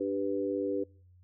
sine chord, G major, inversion second, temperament equal, 293.7 / 392 / 493.9 Hz, D4 / G4 / B4, 0 / 0 / 0 cents, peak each -33 dBFS, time 0-0.84 s, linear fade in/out 10 ms, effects noise-tail reverb RT60 0.5 s tail -26 dB re dry + added 90 Hz sine -56 dBFS peak until 1.23 s

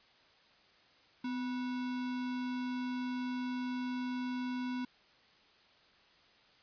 sine tone with sample-and-hold, 252.1 Hz, B3, 36 cents sharp, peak -34 dBFS, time 1.24-4.85 s, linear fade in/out 5 ms, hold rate 1225 Hz, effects white hiss -64 dBFS RMS until 6.62 s + resampled to 11025 Hz

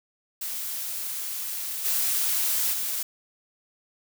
blue noise with level steps, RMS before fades -32 / -25 / -29 dBFS, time 0.41-3.03 s, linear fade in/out 5 ms, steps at 1.84 / 2.72 s, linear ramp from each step 20 ms, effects none

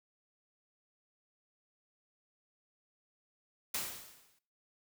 white noise with exponential decay, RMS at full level -34 dBFS, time 3.74-4.39 s, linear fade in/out 5 ms, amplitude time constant 140 ms, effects noise-tail reverb RT60 0.4 s tail -17 dB re dry

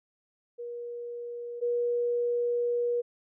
sine tone pair in turn, 477.5 / 480 Hz, A#4 / B4, +42 / -49 cents, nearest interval unison, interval 9 cents, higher second, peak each -35 / -25 dBFS, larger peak second, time 0.58-1.61 / 1.61-3.02 s, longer second, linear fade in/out 20 ms, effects none

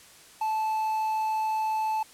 triangle tone with quantisation, 873 Hz, A5, 14 cents flat, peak -23 dBFS, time 0.41-2.03 s, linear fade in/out 5 ms, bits 8, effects white hiss -52 dBFS RMS until 2.13 s + low-pass 11000 Hz 12 dB/octave

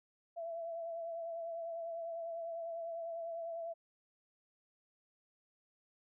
sine tone with vibrato, 668 Hz, E5, 23 cents sharp, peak -39 dBFS, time 0.36-3.74 s, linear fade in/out 20 ms, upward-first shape triangle, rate 10 Hz, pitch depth 38 cents each way, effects none

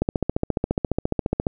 click train, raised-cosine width 2 ms, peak -7 dBFS, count 22, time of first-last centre 0.02-1.468 s, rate 14.5 Hz, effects none

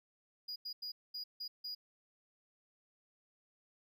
triangle tone bursts at uneven times, 4894 Hz, D#8, 29 cents flat, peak -39 dBFS, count 6, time 0.48-0.56 / 0.65-0.73 / 0.82-0.92 / 1.14-1.24 / 1.4-1.48 / 1.64-1.75 s, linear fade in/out 10 ms, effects none

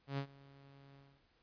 sawtooth tone with ADSR envelope, 138.59 Hz, C#3, in tune, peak -31 dBFS, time 0.07-1.23 s, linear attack 110 ms, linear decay 82 ms, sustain -23 dB, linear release 270 ms, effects pink hiss -73 dBFS RMS until 1.42 s + resampled to 11025 Hz

